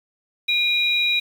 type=tone pair together; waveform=sine; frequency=2423 / 3846 Hz; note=D#7 / B7; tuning=-47 / -47 cents; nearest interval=minor sixth; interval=800 cents; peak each=-20 dBFS; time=0.48-1.2 s; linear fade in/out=10 ms; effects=7-bit